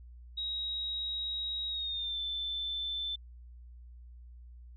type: tone with pitch glide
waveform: sine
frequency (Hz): 3808 to 3533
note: A#7 to A7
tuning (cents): +36 to +6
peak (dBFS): -33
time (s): 0.37-3.16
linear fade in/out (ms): 10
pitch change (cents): -130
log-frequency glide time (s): 1.68-2.19
effects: added 60 Hz sine -48 dBFS peak until 4.76 s